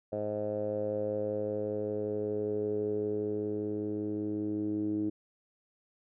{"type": "tone with low-pass filter sweep", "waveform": "10% pulse", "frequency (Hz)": 105.2, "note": "G#2", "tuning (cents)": 23, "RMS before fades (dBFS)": -33, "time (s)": [0.12, 5.1], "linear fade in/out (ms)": 10, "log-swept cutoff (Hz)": [590, 320], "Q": 6, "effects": []}